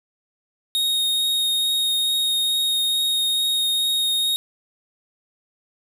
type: tone with vibrato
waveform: 45% pulse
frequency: 3729 Hz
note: A#7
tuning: in tune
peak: -18 dBFS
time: 0.75-4.36 s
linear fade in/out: 0 ms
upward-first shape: triangle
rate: 2.3 Hz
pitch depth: 9 cents each way
effects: 9-bit